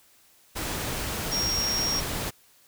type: tone in noise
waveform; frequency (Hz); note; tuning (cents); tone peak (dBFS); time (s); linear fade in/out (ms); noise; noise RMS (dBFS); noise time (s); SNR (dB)
sine; 5588; F8; 0; -25; 1.31-2.01; 20; pink; -31; 0.55-2.31; +3
effects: white hiss -59 dBFS RMS until 2.67 s